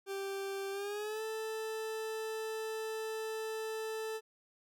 40% pulse tone with pitch glide, 392 to 440 Hz, G4 to A4, 0 to 0 cents, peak -36 dBFS, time 0.06-4.21 s, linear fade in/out 50 ms, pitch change +200 cents, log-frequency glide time 0.71-1.22 s, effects none

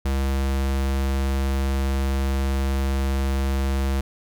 square tone, 67.6 Hz, C#2, 43 cents flat, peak -21 dBFS, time 0.05-4.01 s, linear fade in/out 5 ms, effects none

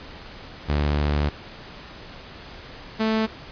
sawtooth tone pair in turn, 73.42 / 220 Hz, D2 / A3, 0 / 0 cents, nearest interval octave + perfect fifth, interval 1900 cents, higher second, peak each -16 dBFS, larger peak neither, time 0.68-1.3 / 2.99-3.27 s, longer first, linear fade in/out 20 ms, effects pink hiss -41 dBFS RMS until 3.51 s + resampled to 11025 Hz

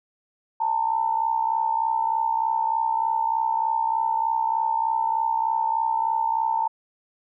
sine tone with amplitude modulation, 899 Hz, A5, 37 cents sharp, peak -17 dBFS, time 0.6-6.68 s, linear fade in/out 10 ms, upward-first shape sine, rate 63.3 Hz, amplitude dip 75%, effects none

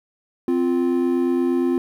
triangle tone pair together, 259.8 / 348.4 Hz, C4 / F4, -12 / -4 cents, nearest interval perfect fourth, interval 508 cents, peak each -18 dBFS, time 0.48-1.78 s, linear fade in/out 2 ms, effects 9-bit

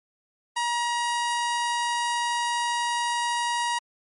sawtooth tone, 952 Hz, A#5, 36 cents sharp, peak -20 dBFS, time 0.56-3.79 s, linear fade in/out 10 ms, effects MP3 48 kbps

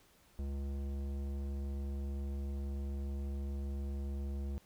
sine tone with tanh clipping, 69.5 Hz, C#2, 5 cents sharp, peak -38 dBFS, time 0.39-4.58 s, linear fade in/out 0 ms, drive 15 dB, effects pink hiss -66 dBFS RMS until 4.65 s

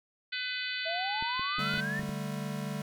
harmonic tone, 502 Hz, B4, 28 cents sharp, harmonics 3 / 4 / 5 / 6 / 7 / 8 / 9, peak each -38 / -39 / -40 / -41 / -41 / -42 / -43 dBFS, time 0.32-1.81 s, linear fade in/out 10 ms
sine exponential sweep, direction up, 640 to 1843 Hz, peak -33 dBFS, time 0.85-2.01 s, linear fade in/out 20 ms
clicks, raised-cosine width 3 ms, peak -30 dBFS, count 8, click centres 1.225 / 1.395 / 1.585 / 1.74 / 1.778 / 1.994 / 2.032 / 2.092 s
square chord, D suspended fourth, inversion none, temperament equal, 146.83 / 196 / 220 Hz, D3 / G3 / A3, 0 / 0 / 0 cents, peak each -38 / -38 / -41 dBFS, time 1.59-2.82 s, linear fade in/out 2 ms
effects none

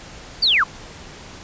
sine linear sweep, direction down, 4800 to 977 Hz, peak -13 dBFS, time 0.42-0.64 s, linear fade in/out 10 ms, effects pink hiss -39 dBFS RMS until 1.43 s + resampled to 16000 Hz

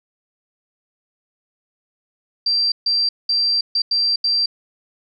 sine tone bursts at uneven times, 4708 Hz, D8, 3 cents sharp, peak -15 dBFS, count 6, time 2.46-2.72 / 2.86-3.09 / 3.29-3.61 / 3.75-3.82 / 3.91-4.16 / 4.24-4.46 s, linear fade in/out 5 ms, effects none

